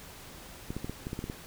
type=clicks; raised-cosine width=3 ms; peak=-22 dBFS; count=9; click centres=0.705 / 0.766 / 0.845 / 0.896 / 1.069 / 1.131 / 1.191 / 1.241 / 1.299 s; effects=pink hiss -48 dBFS RMS until 1.46 s